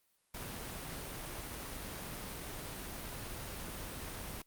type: noise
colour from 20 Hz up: pink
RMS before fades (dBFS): -43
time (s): 0.34-4.42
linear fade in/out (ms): 5
effects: white hiss -75 dBFS RMS until 4.46 s + Opus 32 kbps